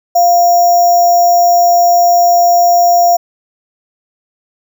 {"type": "tone with sample-and-hold", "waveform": "sine", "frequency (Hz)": 698.5, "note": "F5", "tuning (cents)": 0, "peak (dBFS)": -5, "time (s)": [0.15, 3.17], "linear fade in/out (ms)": 10, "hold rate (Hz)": 6300, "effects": []}